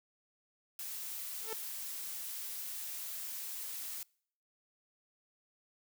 blue noise, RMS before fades -42 dBFS, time 0.79-4.03 s, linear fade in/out 2 ms
sawtooth tone with exponential growth, 444.5 Hz, A4, 18 cents sharp, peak -32 dBFS, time 1.38-1.53 s, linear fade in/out 1 ms, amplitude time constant 31 ms
effects noise-tail reverb RT60 0.6 s tail -26 dB re dry

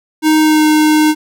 square tone with pitch glide, 311.1 to 307 Hz, D#4 to D#4, 0 to -23 cents, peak -8 dBFS, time 0.22-1.15 s, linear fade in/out 50 ms, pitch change -23 cents, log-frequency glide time 0.39-0.66 s, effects none

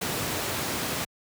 pink high-pass noise, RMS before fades -30 dBFS, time 0.01-1.05 s, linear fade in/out 10 ms, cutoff 100 Hz, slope 12 dB/octave, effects high-pass 60 Hz 12 dB/octave

